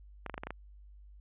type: clicks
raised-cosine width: 0.5 ms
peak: -23 dBFS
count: 7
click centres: 0.263 / 0.297 / 0.342 / 0.379 / 0.435 / 0.47 / 0.506 s
effects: added 50 Hz sine -51 dBFS peak until 1.2 s + resampled to 8000 Hz